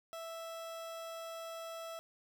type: tone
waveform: 30% pulse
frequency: 659.3 Hz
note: E5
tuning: in tune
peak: -40 dBFS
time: 0.13-1.99 s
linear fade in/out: 0 ms
effects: none